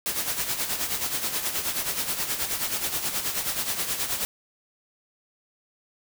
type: noise with tremolo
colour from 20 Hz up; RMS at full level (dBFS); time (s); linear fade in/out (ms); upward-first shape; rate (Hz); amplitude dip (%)
white; -26; 0.06-4.25; 0; sine; 9.4; 60
effects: none